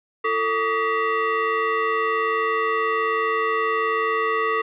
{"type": "tone with frequency modulation", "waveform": "sine", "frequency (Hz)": 347.1, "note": "F4", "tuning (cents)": -11, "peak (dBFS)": -19, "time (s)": [0.24, 4.62], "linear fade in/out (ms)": 10, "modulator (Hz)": 793, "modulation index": 2.2, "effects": []}